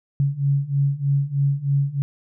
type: beating tone pair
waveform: sine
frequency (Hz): 138.4 / 141.6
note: C#3 / C#3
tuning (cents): -2 / +37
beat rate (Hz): 3.2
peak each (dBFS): -22 / -20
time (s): 0.2-2.02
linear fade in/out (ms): 0
effects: none